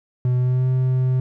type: tone with pitch glide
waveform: triangle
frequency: 125.1 to 128.69 Hz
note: B2 to C3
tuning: +23 to -28 cents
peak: -14 dBFS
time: 0.25-1.2 s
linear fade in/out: 2 ms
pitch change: +49 cents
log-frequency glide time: 0.37-0.67 s
effects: none